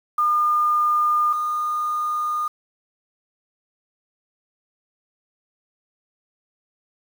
sine tone pair in turn, 1211 / 1219.4 Hz, D#6 / D#6, -47 / -35 cents, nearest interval unison, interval 12 cents, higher second, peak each -16 / -21 dBFS, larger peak first, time 0.18-1.33 / 1.33-2.48 s, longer neither, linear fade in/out 5 ms, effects 7-bit

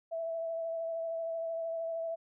sine tone with vibrato, 659.3 Hz, E5, in tune, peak -33 dBFS, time 0.11-2.16 s, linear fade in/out 20 ms, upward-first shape sine, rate 13 Hz, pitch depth 17 cents each way, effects none

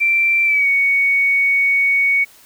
sine tone with pitch glide, 2349 to 2230 Hz, D7 to C#7, 0 to +10 cents, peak -12 dBFS, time 0-2.25 s, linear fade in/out 20 ms, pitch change -90 cents, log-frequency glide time 0.45-0.68 s, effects white hiss -47 dBFS RMS until 2.45 s

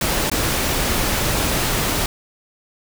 pink noise with dropouts, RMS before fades -20 dBFS, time 0.01-2.06 s, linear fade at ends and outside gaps 2 ms, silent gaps 0.299-0.315 s, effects none

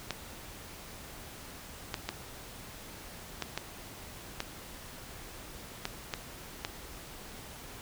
clicks, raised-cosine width 0.2 ms, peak -15 dBFS, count 9, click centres 0.107 / 1.942 / 2.09 / 3.423 / 3.576 / 4.404 / 5.854 / 6.138 / 6.649 s, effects pink hiss -47 dBFS RMS until 7.81 s

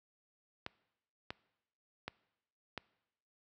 clicks, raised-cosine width 0.3 ms, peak -23 dBFS, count 4, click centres 0.664 / 1.305 / 2.08 / 2.777 s, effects noise-tail reverb RT60 0.9 s tail -22 dB re dry + high-pass 60 Hz 12 dB/octave

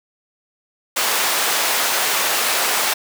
pink high-pass noise, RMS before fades -19 dBFS, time 0.96-2.94 s, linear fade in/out 10 ms, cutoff 710 Hz, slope 12 dB/octave, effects none

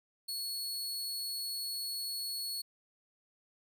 sawtooth tone, 4373 Hz, C#8, 24 cents flat, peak -33 dBFS, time 0.28-2.62 s, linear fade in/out 10 ms, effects none

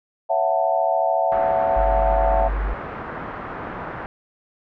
sine chord, F# minor seventh, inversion second, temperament just, 555 / 666 / 740 / 888 Hz, C#5 / E5 / F#5 / A5, +2 / +18 / 0 / +16 cents, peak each -26 / -20 / -22 / -25 dBFS, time 0.29-2.49 s, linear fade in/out 20 ms
white low-pass noise, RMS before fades -32 dBFS, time 1.32-4.06 s, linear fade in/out 0 ms, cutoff 1500 Hz, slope 24 dB/octave
sine tone, 49.1 Hz, G1, 4 cents sharp, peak -20 dBFS, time 1.76-2.74 s, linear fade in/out 10 ms
effects none

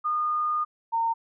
sine tone pair in turn, 1222 / 915.5 Hz, D#6 / A#5, -32 / -32 cents, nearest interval perfect fourth, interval 500 cents, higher first, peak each -23 / -22 dBFS, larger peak second, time 0.04-0.65 / 0.92-1.14 s, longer first, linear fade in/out 20 ms, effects none

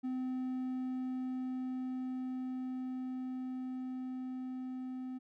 triangle tone with level ramp, 256.4 Hz, C4, 35 cents flat, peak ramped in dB -32 to -37 dBFS, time 0.03-5.19 s, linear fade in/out 20 ms, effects none

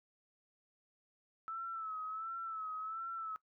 sine tone with vibrato, 1309 Hz, E6, 13 cents flat, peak -39 dBFS, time 1.48-3.36 s, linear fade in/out 0 ms, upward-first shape sine, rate 1.4 Hz, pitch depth 58 cents each way, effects noise-tail reverb RT60 0.1 s tail -19 dB re dry

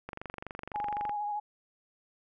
click train, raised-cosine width 0.5 ms, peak -24 dBFS, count 25, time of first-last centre 0.09-1.094 s, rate 23.9 Hz
sine tone with vibrato, 830.6 Hz, G#5, in tune, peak -31 dBFS, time 0.74-1.4 s, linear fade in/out 10 ms, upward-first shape sine, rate 13 Hz, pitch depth 25 cents each way
effects none

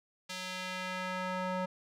square tone with band-pass filter sweep, 184.5 Hz, F#3, 5 cents flat, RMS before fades -37 dBFS, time 0.29-1.66 s, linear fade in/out 10 ms, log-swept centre 4200 to 800 Hz, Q 0.88, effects none

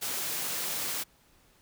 white high-pass noise, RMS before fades -33 dBFS, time 0.01-1.04 s, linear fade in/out 20 ms, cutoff 110 Hz, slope 96 dB/octave, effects pink hiss -63 dBFS RMS until 1.61 s

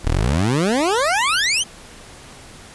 20% pulse exponential sweep, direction up, 32.7 to 3233 Hz, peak -11 dBFS, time 0.04-1.64 s, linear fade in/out 20 ms, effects pink hiss -41 dBFS RMS until 2.74 s + resampled to 24000 Hz

